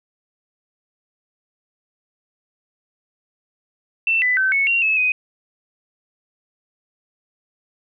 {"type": "tone with pitch steps", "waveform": "sine", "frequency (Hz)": [2678, 1995, 1537, 2207, 2754, 2595, 2504], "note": ["E7", "B6", "G6", "C#7", "F7", "E7", "D#7"], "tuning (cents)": [27, 17, -35, -8, -25, -28, 10], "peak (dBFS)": -15, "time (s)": [4.07, 5.12], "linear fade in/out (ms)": 2, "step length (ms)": 150, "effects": []}